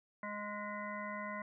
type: harmonic tone with a mistuned harmonic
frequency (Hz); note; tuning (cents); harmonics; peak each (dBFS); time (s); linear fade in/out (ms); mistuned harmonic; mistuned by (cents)
207.7; G#3; 0; 1 / 3 / 5 / 7 / 9 / 10; -46 / -46 / -44 / -49 / -51 / -47; 0.23-1.42; 2; 10; -53
effects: none